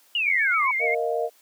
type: exponential sweep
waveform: sine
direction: down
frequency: 2945 to 987.8 Hz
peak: -21 dBFS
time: 0.15-0.71 s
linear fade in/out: 2 ms
type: tone with vibrato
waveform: sine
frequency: 2178 Hz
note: C#7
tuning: 31 cents flat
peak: -22 dBFS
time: 0.26-0.95 s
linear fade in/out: 10 ms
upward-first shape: sine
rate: 7.4 Hz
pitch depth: 74 cents each way
type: chord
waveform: sine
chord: Bb suspended fourth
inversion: none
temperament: equal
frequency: 466.2 / 622.3 / 698.5 Hz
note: Bb4 / Eb5 / F5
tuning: 0 / 0 / 0 cents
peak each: -25 / -27 / -28 dBFS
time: 0.79-1.3 s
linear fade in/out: 50 ms
effects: white hiss -58 dBFS RMS until 1.41 s + high-pass 300 Hz 12 dB/octave